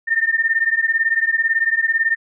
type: beating tone pair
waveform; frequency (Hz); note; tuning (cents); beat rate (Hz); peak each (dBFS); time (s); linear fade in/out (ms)
sine; 1803 / 1821; A6 / A#6; +42 / -41; 18; -18; 0.07-2.16; 20
effects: none